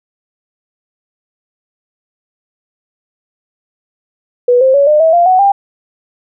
sine tone with pitch steps, 490.2 / 525.4 / 563.1 / 603.5 / 646.8 / 693.2 / 743 / 796.3 Hz, B4 / C5 / C#5 / D5 / E5 / F5 / F#5 / G5, -13 / +7 / +27 / +47 / -33 / -13 / +7 / +27 cents, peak -5 dBFS, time 4.48-5.52 s, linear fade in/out 5 ms, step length 130 ms, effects none

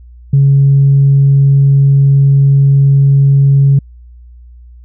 sine tone, 138.59 Hz, C#3, in tune, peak -3 dBFS, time 0.33-3.79 s, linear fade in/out 5 ms, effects tanh soft clip ceiling 0 dBFS + added 60 Hz sine -33 dBFS peak until 4.84 s

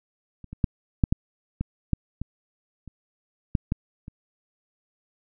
clicks, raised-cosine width 5 ms, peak -29 / -24 / -8 / -6 / -8 / -14 / -9 / -18 / -28 / -8 / -11 / -26 dBFS, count 12, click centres 0.443 / 0.53 / 0.642 / 1.038 / 1.125 / 1.61 / 1.933 / 2.216 / 2.877 / 3.552 / 3.721 / 4.081 s, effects none

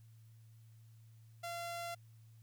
sawtooth tone, 686 Hz, F5, 31 cents flat, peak -37 dBFS, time 1.43-1.95 s, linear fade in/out 10 ms, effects added 112 Hz sine -57 dBFS peak until 2.42 s + white hiss -75 dBFS RMS until 2.42 s

